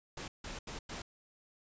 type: noise bursts at uneven times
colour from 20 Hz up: pink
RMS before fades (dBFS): -43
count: 4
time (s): 0.17-0.28 / 0.44-0.59 / 0.67-0.79 / 0.89-1.02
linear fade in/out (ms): 5
effects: resampled to 16000 Hz